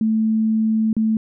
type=tone with dropouts; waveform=sine; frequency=220 Hz; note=A3; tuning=in tune; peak=-15 dBFS; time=0.01-1.17 s; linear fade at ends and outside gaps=2 ms; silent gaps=0.93-0.966 s; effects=none